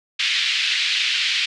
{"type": "band-pass noise", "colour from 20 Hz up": "white", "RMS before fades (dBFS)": -21, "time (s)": [0.19, 1.46], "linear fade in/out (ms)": 10, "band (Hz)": [2100, 3900], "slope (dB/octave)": 24, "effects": ["resampled to 22050 Hz"]}